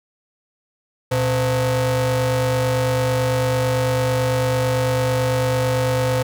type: ring-modulated tone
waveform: 45% pulse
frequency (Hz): 195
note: G3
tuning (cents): -9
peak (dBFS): -14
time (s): 1.11-6.23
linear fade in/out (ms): 10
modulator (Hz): 317
effects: none